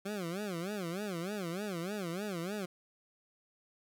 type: tone with vibrato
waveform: 20% pulse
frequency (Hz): 187.5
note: F#3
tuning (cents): +23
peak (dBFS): -31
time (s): 0.05-2.66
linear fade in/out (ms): 10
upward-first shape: sine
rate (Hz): 3.3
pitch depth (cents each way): 220
effects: none